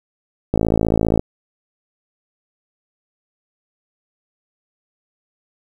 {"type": "click train", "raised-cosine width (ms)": 2, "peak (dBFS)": -3, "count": 37, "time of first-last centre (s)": [0.54, 1.195], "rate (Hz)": 55, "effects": ["7-bit"]}